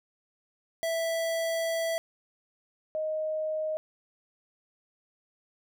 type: tone pair in turn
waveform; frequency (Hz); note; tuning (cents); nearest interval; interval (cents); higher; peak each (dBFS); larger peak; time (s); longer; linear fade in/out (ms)
square / sine; 659 / 623.4; E5 / D#5; -1 / +3; minor second; 96; first; -28; neither; 0.83-1.98 / 2.95-3.77; first; 0
effects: none